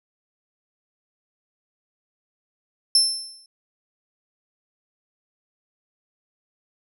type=tone with exponential decay; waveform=35% pulse; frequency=5320 Hz; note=E8; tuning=15 cents sharp; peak=-9 dBFS; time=2.95-3.46 s; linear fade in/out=2 ms; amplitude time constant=110 ms; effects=none